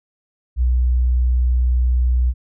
sine tone, 61.8 Hz, B1, 2 cents sharp, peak -13 dBFS, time 0.56-2.34 s, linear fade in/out 50 ms, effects none

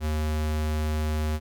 square tone, 76.9 Hz, D#2, 20 cents flat, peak -25 dBFS, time 0-1.4 s, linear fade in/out 50 ms, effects none

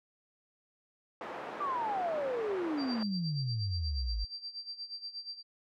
pink band-pass noise, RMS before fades -42 dBFS, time 1.21-3.03 s, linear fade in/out 2 ms, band 410 to 1400 Hz, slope 12 dB/octave
sine exponential sweep, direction down, 1201 to 49 Hz, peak -31 dBFS, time 1.6-4.25 s, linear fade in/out 10 ms
sine tone with tremolo, 4699 Hz, D8, in tune, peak -37 dBFS, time 2.77-5.43 s, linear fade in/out 50 ms, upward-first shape sine, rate 8.4 Hz, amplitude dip 80%
effects none

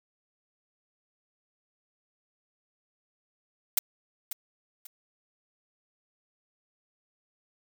blue noise with echo, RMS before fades -22 dBFS, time 3.77-3.79 s, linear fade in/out 5 ms, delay 540 ms, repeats 2, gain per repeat -11 dB, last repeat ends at 4.87 s, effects none

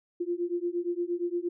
sine beating tone pair, 344.5 / 353.1 Hz, F4 / F4, -24 / +19 cents, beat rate 8.6 Hz, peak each -31 / -31 dBFS, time 0.2-1.49 s, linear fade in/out 10 ms, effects none

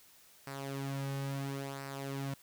sawtooth tone with flanger, 137.6 Hz, C#3, 12 cents flat, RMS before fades -39 dBFS, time 0.47-2.34 s, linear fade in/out 2 ms, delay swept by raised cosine 0.29 to 2.99 ms, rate 0.73 Hz, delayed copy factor -0.6, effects white hiss -61 dBFS RMS until 2.42 s

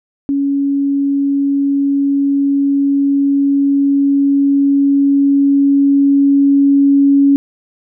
sine tone with level ramp, 279.3 Hz, C#4, 13 cents sharp, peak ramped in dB -12 to -6 dBFS, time 0.29-7.36 s, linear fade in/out 0 ms, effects none

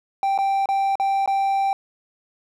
triangle tone with dropouts, 784 Hz, G5, in tune, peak -16 dBFS, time 0.23-1.73 s, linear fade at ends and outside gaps 1 ms, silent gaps 0.378-0.387 / 0.658-0.688 / 0.955-0.998 / 1.26-1.276 s, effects none

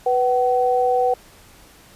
sine tone pair together, 493.9 / 757.2 Hz, B4 / F#5, 0 / +40 cents, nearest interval perfect fifth, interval 740 cents, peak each -18 dBFS, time 0.06-1.14 s, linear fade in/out 5 ms, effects pink hiss -48 dBFS RMS until 1.95 s + resampled to 32000 Hz

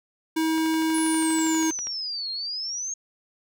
square tone, 320 Hz, D#4, 49 cents sharp, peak -22 dBFS, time 0.36-1.71 s, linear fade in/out 10 ms
click train, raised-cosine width 0.3 ms, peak -23 dBFS, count 17, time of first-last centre 0.58-1.87 s, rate 12.4 Hz
sine exponential two-way sweep, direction down then up, 10548 to 4186 to 6550 Hz, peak -28 dBFS, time 0.94-2.94 s, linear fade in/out 5 ms, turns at 2.31 s
effects none

